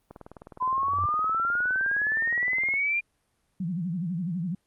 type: click train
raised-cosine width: 1 ms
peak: -28 dBFS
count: 52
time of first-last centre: 0.11-2.739 s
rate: 19.4 Hz
type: exponential sweep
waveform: sine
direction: up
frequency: 1005 to 2415 Hz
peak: -23 dBFS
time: 0.6-3.01 s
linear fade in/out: 20 ms
type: tone with exponential growth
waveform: sine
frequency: 92.5 Hz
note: F#2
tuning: in tune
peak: -27 dBFS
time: 0.65-1.06 s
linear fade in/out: 5 ms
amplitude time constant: 87 ms
type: tone with vibrato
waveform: sine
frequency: 174.61 Hz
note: F3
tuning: in tune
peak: -27 dBFS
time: 3.6-4.55 s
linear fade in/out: 5 ms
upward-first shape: sine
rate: 12 Hz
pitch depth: 160 cents each way
effects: pink hiss -72 dBFS RMS until 4.66 s + Opus 32 kbps